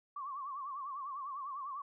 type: tone with vibrato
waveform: sine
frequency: 1108.7 Hz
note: C#6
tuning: in tune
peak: -39 dBFS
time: 0.16-1.82 s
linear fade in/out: 5 ms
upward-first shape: triangle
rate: 10 Hz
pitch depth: 130 cents each way
effects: none